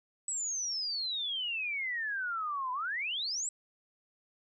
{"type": "exponential two-way sweep", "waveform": "sine", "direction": "down then up", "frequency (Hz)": [7970, 987.8, 7970], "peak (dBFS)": -32, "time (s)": [0.28, 3.49], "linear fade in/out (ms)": 2, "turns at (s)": 2.72, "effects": []}